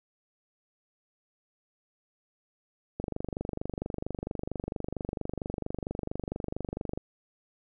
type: click train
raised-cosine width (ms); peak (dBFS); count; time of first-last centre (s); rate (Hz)
2; -19; 98; 3-6.975; 24.4
effects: none